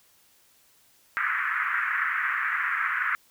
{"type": "band-pass noise", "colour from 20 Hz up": "white", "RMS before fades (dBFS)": -27, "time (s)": [1.17, 3.15], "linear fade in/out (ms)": 0, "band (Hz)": [1200, 2000], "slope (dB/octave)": 48, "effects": ["white hiss -61 dBFS RMS until 3.3 s"]}